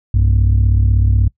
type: tone pair together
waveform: sine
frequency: 61.74 / 98 Hz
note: B1 / G2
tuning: 0 / 0 cents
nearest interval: minor sixth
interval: 800 cents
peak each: -10 dBFS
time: 0.14-1.28 s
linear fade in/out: 5 ms
effects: noise-tail reverb RT60 0.1 s tail -24 dB re dry + tanh soft clip ceiling -6 dBFS